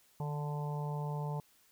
harmonic tone with a mistuned harmonic, 146.83 Hz, D3, in tune, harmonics 1 / 3 / 4 / 5 / 6 / 7, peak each -35 / -46 / -49 / -50 / -44 / -52 dBFS, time 0.2-1.4 s, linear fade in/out 2 ms, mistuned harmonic 1, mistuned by +37 cents, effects white hiss -67 dBFS RMS until 1.71 s

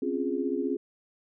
sine chord, Db major seventh, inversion third, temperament equal, 261.6 / 277.2 / 349.2 / 415.3 Hz, C4 / Db4 / F4 / Ab4, 0 / 0 / 0 / 0 cents, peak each -32 dBFS, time 0.02-0.77 s, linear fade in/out 5 ms, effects none

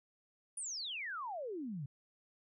sine exponential sweep, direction down, 9890 to 129.3 Hz, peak -39 dBFS, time 0.57-1.86 s, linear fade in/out 5 ms, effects none

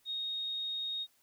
sine tone, 3729 Hz, A#7, in tune, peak -34 dBFS, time 0.05-1.07 s, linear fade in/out 50 ms, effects white hiss -70 dBFS RMS until 1.22 s

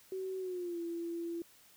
sine tone with pitch glide, 377.8 to 338.5 Hz, F#4 to E4, +36 to +46 cents, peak -36 dBFS, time 0.12-1.42 s, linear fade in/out 2 ms, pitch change -190 cents, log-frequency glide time 0.38-0.8 s, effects white hiss -62 dBFS RMS until 1.76 s

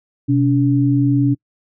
sine tone pair together, 127.06 / 284.7 Hz, B2 / C#4, +50 / +46 cents, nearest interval octave + major second, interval 1396 cents, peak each -15 / -14 dBFS, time 0.28-1.35 s, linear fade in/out 20 ms, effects noise-tail reverb RT60 0.1 s tail -26 dB re dry

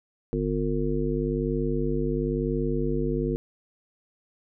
harmonic tone, 50.5 Hz, G#1, 48 cents flat, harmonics 1 / 3 / 5 / 7 / 9, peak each -30 / -30 / -30 / -30 / -30 dBFS, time 0.33-3.36 s, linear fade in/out 0 ms, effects none

